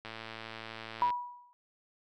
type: click train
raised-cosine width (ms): 0.3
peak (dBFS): -26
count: 119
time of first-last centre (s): 0.05-1.104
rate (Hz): 112
type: tone with exponential decay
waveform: sine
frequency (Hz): 975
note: B5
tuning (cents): -23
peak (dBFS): -22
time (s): 1.02-1.53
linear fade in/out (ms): 0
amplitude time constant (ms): 110
effects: none